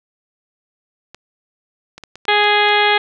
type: clicks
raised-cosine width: 0.2 ms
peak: -18 dBFS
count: 7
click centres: 1.146 / 1.98 / 2.037 / 2.156 / 2.253 / 2.441 / 2.688 s
type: harmonic tone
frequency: 415.3 Hz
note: G#4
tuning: in tune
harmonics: 1 / 2 / 3 / 4 / 5 / 6 / 7 / 8 / 9 / 10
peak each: -19 / -16 / -24 / -19 / -19 / -22 / -28 / -20 / -28 / -31 dBFS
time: 2.28-2.98 s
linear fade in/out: 5 ms
effects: none